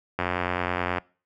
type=click train; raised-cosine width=0.5 ms; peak=-10 dBFS; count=72; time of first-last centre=0.19-0.983 s; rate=89.5 Hz; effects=noise-tail reverb RT60 0.4 s tail -25 dB re dry + high-pass 60 Hz 12 dB/octave